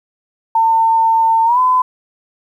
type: tone with pitch glide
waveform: sine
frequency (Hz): 902 to 1012.5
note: A5 to B5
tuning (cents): +43 to +43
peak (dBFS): -9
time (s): 0.55-1.82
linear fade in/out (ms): 5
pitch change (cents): +200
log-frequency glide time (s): 1.45-1.59
effects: 8-bit